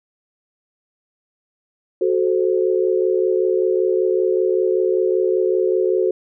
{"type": "chord", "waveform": "sine", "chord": "F# diminished", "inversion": "none", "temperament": "equal with one note detuned", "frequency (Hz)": [370, 435.2, 523.3], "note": ["F#4", "A4", "C5"], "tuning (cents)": [0, -19, 0], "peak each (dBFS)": [-17, -20, -23], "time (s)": [2.01, 6.11], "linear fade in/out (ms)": 5, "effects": []}